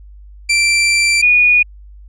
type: tone pair in turn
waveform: sawtooth / sine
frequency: 2349 / 2455 Hz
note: D7 / D#7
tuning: 0 / -24 cents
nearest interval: minor second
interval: 76 cents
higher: second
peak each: -7 dBFS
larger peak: neither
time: 0.49-1.22 / 1.22-1.63 s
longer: first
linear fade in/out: 10 ms
effects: added 50 Hz sine -35 dBFS peak until 2.08 s + resampled to 22050 Hz